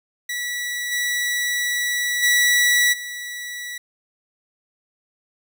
sawtooth tone with level steps, 1947 Hz, B6, 25 cents flat, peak -21 / -17 / -11 / -26 dBFS, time 0.29-3.78 s, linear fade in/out 5 ms, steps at 0.91 / 2.22 / 2.92 s, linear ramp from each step 20 ms, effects none

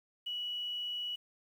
sine tone with quantisation, 2935 Hz, F#7, 15 cents flat, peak -35 dBFS, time 0.26-1.16 s, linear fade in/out 10 ms, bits 10, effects none

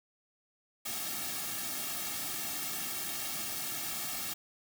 white noise with comb filter, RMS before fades -37 dBFS, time 0.85-4.34 s, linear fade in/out 10 ms, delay 2 ms, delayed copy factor -0.95, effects none

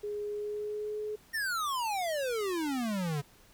sine tone with pitch glide, 415.3 to 424.5 Hz, G#4 to G#4, 0 to +38 cents, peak -33 dBFS, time 0.03-1.16 s, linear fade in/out 10 ms, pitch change +38 cents, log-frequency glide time 0.31-1 s
square exponential sweep, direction down, 1864.7 to 138.4 Hz, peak -31 dBFS, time 1.33-3.22 s, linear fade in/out 20 ms
effects pink hiss -60 dBFS RMS until 3.53 s

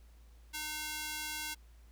square tone with high-pass filter, 305 Hz, D#4, 34 cents flat, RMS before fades -40 dBFS, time 0.53-1.55 s, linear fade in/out 20 ms, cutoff 1800 Hz, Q 0.54, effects added 57 Hz sine -55 dBFS peak until 1.91 s + pink hiss -69 dBFS RMS until 1.91 s

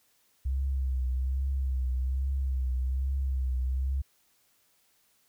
sine tone with vibrato, 65.41 Hz, C2, in tune, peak -26 dBFS, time 0.45-4.02 s, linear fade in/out 10 ms, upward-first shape triangle, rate 1.2 Hz, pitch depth 67 cents each way, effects white hiss -68 dBFS RMS until 5.28 s

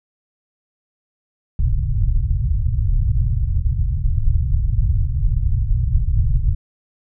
pink low-pass noise, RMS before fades -17 dBFS, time 1.59-6.55 s, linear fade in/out 5 ms, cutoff 130 Hz, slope 48 dB/octave, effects none

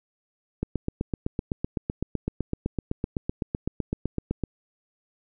click train, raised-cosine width 3 ms, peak -13 dBFS, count 31, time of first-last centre 0.63-4.437 s, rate 7.88 Hz, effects none

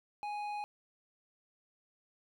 sine tone with hard clipping, 830.6 Hz, G#5, in tune, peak -38 dBFS, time 0.23-0.64 s, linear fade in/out 0 ms, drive 8 dB, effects none

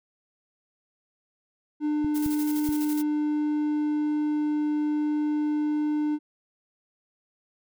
triangle tone, 299.9 Hz, D4, 36 cents sharp, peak -21 dBFS, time 1.8-6.19 s, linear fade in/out 50 ms
clicks, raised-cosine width 5 ms, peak -23 dBFS, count 3, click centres 2.046 / 2.262 / 2.69 s
blue noise with tremolo, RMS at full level -37 dBFS, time 2.14-3.03 s, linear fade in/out 20 ms, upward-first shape square, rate 12 Hz, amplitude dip 50%
effects none

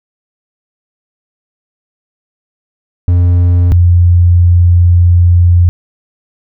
triangle / sine tone pair in turn, 88.1 / 87.61 Hz, F2 / F2, +16 / +6 cents, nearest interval unison, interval 10 cents, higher first, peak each -3 dBFS, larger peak neither, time 3.08-3.72 / 3.72-5.69 s, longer second, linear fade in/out 0 ms, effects none

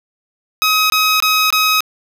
15% pulse tone bursts, 1267 Hz, D#6, 31 cents sharp, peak -5 dBFS, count 4, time 0.62-1.806 s, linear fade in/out 0 ms, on 280 ms, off 22 ms, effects none

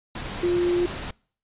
sine tone in noise, 351.3 Hz, F4, 10 cents sharp, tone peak -19 dBFS, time 0.43-0.86 s, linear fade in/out 5 ms, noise pink, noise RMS -33 dBFS, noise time 0.15-1.11 s, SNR +11 dB, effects noise-tail reverb RT60 0.5 s tail -26 dB re dry + resampled to 8000 Hz

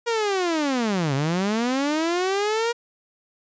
sawtooth linear two-way sweep, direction down then up, 477.4 to 131.3 to 477.4 Hz, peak -17 dBFS, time 0.06-2.73 s, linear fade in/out 20 ms, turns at 1.14 s, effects resampled to 16000 Hz

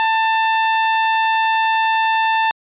sawtooth tone, 890 Hz, A5, 20 cents sharp, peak -10 dBFS, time 0-2.51 s, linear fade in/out 0 ms, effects resampled to 8000 Hz

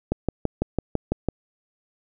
click train, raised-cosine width 2 ms, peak -8 dBFS, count 8, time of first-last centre 0.12-1.287 s, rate 6 Hz, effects none

